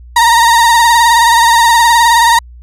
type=tone with vibrato; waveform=35% pulse; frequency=932.3 Hz; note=A#5; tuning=in tune; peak=-3 dBFS; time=0.16-2.39 s; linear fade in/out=5 ms; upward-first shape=triangle; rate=19 Hz; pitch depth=63 cents each way; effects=added 60 Hz sine -31 dBFS peak until 2.62 s + low-pass 12000 Hz 12 dB/octave